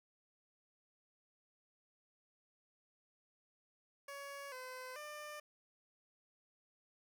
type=tone with pitch steps; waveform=15% pulse; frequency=561 / 511 / 598 Hz; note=C#5 / C5 / D5; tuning=+21 / -41 / +31 cents; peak=-40 dBFS; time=4.08-5.4 s; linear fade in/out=5 ms; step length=440 ms; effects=none